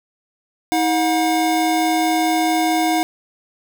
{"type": "tone pair together", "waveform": "square", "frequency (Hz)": [319.5, 724], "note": ["D#4", "F#5"], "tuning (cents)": [46, -38], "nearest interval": "octave + major second", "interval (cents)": 1416, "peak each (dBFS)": -19, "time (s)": [0.72, 3.03], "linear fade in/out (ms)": 0, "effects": []}